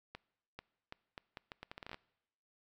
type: accelerating click train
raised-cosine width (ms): 0.3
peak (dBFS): -29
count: 15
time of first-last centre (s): 0.15-1.944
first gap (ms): 440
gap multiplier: 0.76
effects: noise-tail reverb RT60 0.9 s tail -23 dB re dry